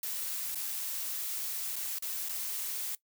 blue noise with dropouts, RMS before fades -36 dBFS, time 0.03-2.95 s, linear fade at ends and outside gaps 2 ms, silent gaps 0.548-0.555 / 1.758-1.763 / 1.986-2.023 / 2.287-2.292 s, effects noise-tail reverb RT60 0.1 s tail -19 dB re dry

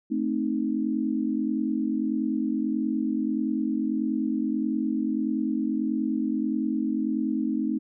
sine chord, A diminished, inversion none, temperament equal, 220 / 261.6 / 311.1 Hz, A3 / C4 / Eb4, 0 / 0 / 0 cents, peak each -28 dBFS, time 0.1-7.79 s, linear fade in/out 20 ms, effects none

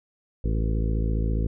harmonic tone with a mistuned harmonic, 54.8 Hz, A1, 6 cents flat, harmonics 1 / 2 / 3 / 4 / 5 / 6 / 7 / 8 / 9, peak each -23 / -29 / -33 / -35 / -37 / -39 / -40 / -41 / -42 dBFS, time 0.44-1.47 s, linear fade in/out 5 ms, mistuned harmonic 8, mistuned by +39 cents, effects none

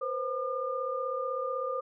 sine tone cluster, 488 / 524 / 1207 Hz, B4 / C5 / D6, -21 / +2 / +47 cents, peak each -37 / -33 / -34 dBFS, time 0.01-1.81 s, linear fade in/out 10 ms, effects none

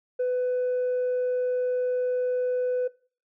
triangle tone with tanh clipping, 500 Hz, B4, 21 cents sharp, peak -23 dBFS, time 0.19-2.88 s, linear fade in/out 10 ms, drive 6 dB, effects noise-tail reverb RT60 0.4 s tail -21 dB re dry

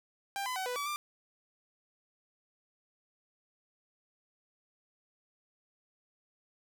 sawtooth tone with pitch steps, 793 / 1010 / 755 / 495.2 / 1147 / 1188 Hz, G5 / B5 / F#5 / B4 / D6 / D6, +20 / +39 / +35 / +5 / -41 / +20 cents, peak -30 dBFS, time 0.36-0.96 s, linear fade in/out 0 ms, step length 100 ms, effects none

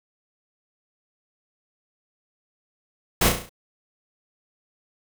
pink noise with echo, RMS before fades -19 dBFS, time 3.21-3.29 s, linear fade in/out 5 ms, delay 34 ms, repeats 6, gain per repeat -5 dB, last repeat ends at 3.494 s, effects none

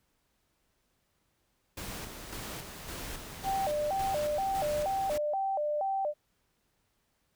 pink noise with tremolo, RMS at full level -40 dBFS, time 1.77-5.18 s, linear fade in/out 5 ms, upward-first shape square, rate 1.8 Hz, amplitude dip 40%
sine tone with vibrato, 681 Hz, F5, 44 cents flat, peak -28 dBFS, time 3.43-6.14 s, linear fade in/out 50 ms, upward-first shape square, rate 2.1 Hz, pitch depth 230 cents each way
effects pink hiss -75 dBFS RMS until 7.35 s

